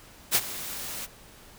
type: noise with ADSR envelope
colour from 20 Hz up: white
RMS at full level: -20 dBFS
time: 0.31-1.07 s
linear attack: 45 ms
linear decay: 47 ms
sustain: -16 dB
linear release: 26 ms
effects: pink hiss -51 dBFS RMS until 1.58 s